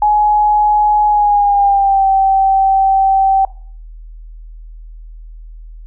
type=tone with pitch glide; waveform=sine; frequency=840 to 774.7 Hz; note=G#5 to G5; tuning=+19 to -21 cents; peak=-8 dBFS; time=0.02-3.45 s; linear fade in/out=2 ms; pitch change=-140 cents; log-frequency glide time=1.07-2.07 s; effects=noise-tail reverb RT60 0.5 s tail -21 dB re dry + added 40 Hz sine -30 dBFS peak until 5.86 s